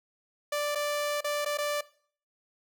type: tone with dropouts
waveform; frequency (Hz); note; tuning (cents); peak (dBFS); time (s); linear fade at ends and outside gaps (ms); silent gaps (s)
sawtooth; 587.3; D5; 0; -24; 0.52-1.81; 5; 0.75-0.755 / 1.208-1.243 / 1.449-1.459 / 1.574-1.584
effects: noise-tail reverb RT60 0.5 s tail -19 dB re dry